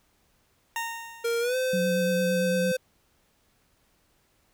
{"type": "tone with exponential decay", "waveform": "20% pulse", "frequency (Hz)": 922, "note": "A#5", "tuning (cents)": -19, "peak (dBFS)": -22, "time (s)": [0.76, 1.73], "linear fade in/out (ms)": 1, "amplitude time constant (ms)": 210}
{"type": "tone with pitch glide", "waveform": "square", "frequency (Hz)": [466.2, 514.3], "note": ["A#4", "C5"], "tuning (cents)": [0, -30], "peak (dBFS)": -25, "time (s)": [1.24, 2.77], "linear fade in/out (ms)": 10, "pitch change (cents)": 170, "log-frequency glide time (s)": [1.4, 1.56]}
{"type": "tone with vibrato", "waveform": "sine", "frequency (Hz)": 182.7, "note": "F#3", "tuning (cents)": -22, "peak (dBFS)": -26, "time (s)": [1.73, 2.72], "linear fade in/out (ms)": 5, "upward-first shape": "triangle", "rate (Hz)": 8.8, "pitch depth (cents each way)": 39}
{"effects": ["pink hiss -67 dBFS RMS until 4.53 s"]}